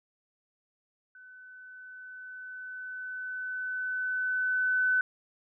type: tone with level ramp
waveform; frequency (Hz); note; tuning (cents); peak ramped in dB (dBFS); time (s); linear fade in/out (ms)
sine; 1508; F#6; +32; -49 to -22; 1.15-5.01; 2
effects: none